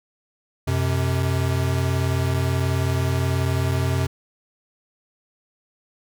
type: tone pair together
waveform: square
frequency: 90.62 / 129.2 Hz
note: F#2 / C3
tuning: -36 / -21 cents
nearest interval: tritone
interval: 615 cents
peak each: -23 dBFS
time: 0.67-4.07 s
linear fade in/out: 10 ms
effects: none